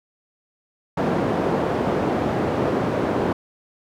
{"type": "band-pass noise", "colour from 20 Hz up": "white", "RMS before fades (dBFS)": -22, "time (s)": [0.97, 3.33], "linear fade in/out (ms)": 5, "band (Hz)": [110, 580], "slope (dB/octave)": 12, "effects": []}